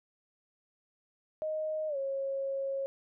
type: tone with pitch glide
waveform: sine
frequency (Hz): 622.3 to 544.9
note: D#5 to C#5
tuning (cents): 0 to -30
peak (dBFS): -31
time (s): 1.42-2.86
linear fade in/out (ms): 0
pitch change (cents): -230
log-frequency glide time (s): 1.88-1.97
effects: none